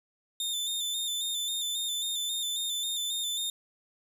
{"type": "tone with vibrato", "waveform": "sawtooth", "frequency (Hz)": 3592, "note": "A7", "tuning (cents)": 35, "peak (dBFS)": -27, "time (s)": [0.4, 3.5], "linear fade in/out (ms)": 2, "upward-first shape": "square", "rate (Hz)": 3.7, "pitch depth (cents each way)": 33, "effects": []}